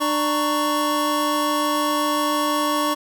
square tone cluster, 298.8 / 589 / 942 / 1112 Hz, D4 / D5 / A#5 / C#6, +30 / +5 / +18 / +5 cents, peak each -25 / -27 / -30 / -23 dBFS, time 0-2.95 s, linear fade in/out 20 ms, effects none

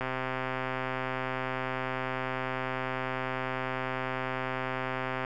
click train, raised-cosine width 0.5 ms, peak -17 dBFS, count 682, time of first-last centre 0.01-5.248 s, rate 130 Hz, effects none

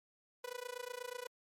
sawtooth tone with amplitude modulation, 493.9 Hz, B4, in tune, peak -35 dBFS, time 0.44-1.27 s, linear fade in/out 5 ms, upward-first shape sine, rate 28.2 Hz, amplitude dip 95%, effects MP3 64 kbps

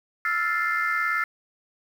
sine chord, F major seventh, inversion third, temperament equal, 1318.5 / 1396.9 / 1760 / 2093 Hz, E6 / F6 / A6 / C7, 0 / 0 / 0 / 0 cents, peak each -27 dBFS, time 0.25-1.24 s, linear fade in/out 2 ms, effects tanh soft clip ceiling -15 dBFS + 8-bit

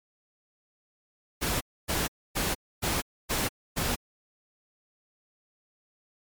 pink noise bursts, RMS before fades -28 dBFS, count 6, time 1.41-3.96 s, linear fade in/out 20 ms, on 200 ms, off 270 ms, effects MP3 96 kbps

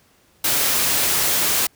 white noise, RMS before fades -19 dBFS, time 0.44-1.67 s, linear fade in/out 5 ms, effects pink hiss -57 dBFS RMS until 1.75 s + high-pass 60 Hz 12 dB/octave

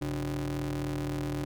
35% pulse ring-modulated tone, 79.3 Hz, D#2, 33 cents sharp, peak -26 dBFS, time 0.01-1.45 s, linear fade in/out 10 ms, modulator 216 Hz, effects none

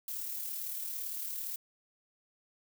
violet noise with amplitude modulation, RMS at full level -37 dBFS, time 0.08-1.56 s, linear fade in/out 2 ms, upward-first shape sine, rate 37.7 Hz, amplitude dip 35%, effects none

